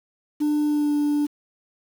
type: tone with pitch glide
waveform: sine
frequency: 297.8 to 293.4 Hz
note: D4 to D4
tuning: +24 to -2 cents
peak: -16 dBFS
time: 0.4-1.27 s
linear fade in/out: 20 ms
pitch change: -26 cents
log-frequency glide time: 0.66-0.93 s
effects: tanh soft clip ceiling -18 dBFS + 7-bit